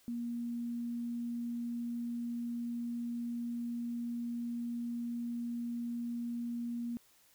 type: tone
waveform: sine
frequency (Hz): 237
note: A#3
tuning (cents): +29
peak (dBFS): -35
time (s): 0.08-6.97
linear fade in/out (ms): 0
effects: white hiss -66 dBFS RMS until 7.34 s